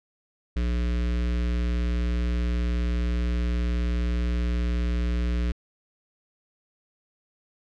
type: tone with notch filter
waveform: square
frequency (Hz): 59.5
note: A#1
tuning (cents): +36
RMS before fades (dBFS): -25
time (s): 0.56-5.52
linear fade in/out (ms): 5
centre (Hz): 830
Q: 0.85
effects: low-pass 4000 Hz 12 dB/octave